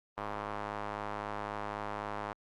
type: tone with band-pass filter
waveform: square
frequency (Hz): 51.9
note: G#1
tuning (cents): 0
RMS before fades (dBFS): -39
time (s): 0.17-2.33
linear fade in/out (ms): 5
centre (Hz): 990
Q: 1.6
effects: Opus 32 kbps